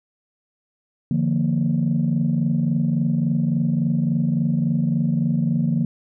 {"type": "tone cluster", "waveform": "sine", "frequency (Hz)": [148, 171.6, 231.4], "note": ["D3", "F3", "A#3"], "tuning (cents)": [14, -30, -13], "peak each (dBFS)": -21, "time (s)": [1.11, 5.85], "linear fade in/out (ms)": 2, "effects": ["tanh soft clip ceiling -11 dBFS"]}